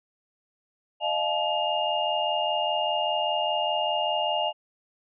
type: tone cluster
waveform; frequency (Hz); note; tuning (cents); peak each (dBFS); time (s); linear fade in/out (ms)
sine; 612 / 697 / 861 / 2829; D#5 / F5 / A5 / F7; -29 / -4 / -38 / +22; -29; 1-4.53; 50
effects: none